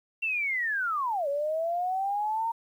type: linear two-way sweep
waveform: sine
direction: down then up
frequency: 2729 to 554.4 to 927 Hz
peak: -26 dBFS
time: 0.22-2.52 s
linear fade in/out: 10 ms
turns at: 1.28 s
effects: 10-bit